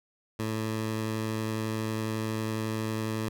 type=tone with vibrato; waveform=15% pulse; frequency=110 Hz; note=A2; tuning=in tune; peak=-23 dBFS; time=0.39-3.29 s; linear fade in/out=5 ms; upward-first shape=triangle; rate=12 Hz; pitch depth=10 cents each way; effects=none